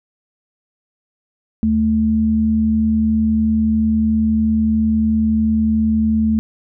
sine tone pair together, 76.98 / 220 Hz, D#2 / A3, -18 / 0 cents, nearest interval octave + tritone, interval 1818 cents, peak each -22 / -13 dBFS, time 1.63-6.39 s, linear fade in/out 0 ms, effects none

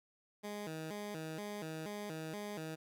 15% pulse tone with vibrato, 181.2 Hz, F#3, 36 cents flat, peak -35 dBFS, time 0.43-2.76 s, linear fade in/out 20 ms, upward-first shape square, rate 2.1 Hz, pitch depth 230 cents each way, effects none

